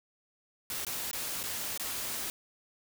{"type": "noise with dropouts", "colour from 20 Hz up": "white", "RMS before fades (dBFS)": -36, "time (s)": [0.7, 2.3], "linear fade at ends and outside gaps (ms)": 1, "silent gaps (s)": [[0.85, 0.867], [1.113, 1.131], [1.431, 1.437], [1.776, 1.797]], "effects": []}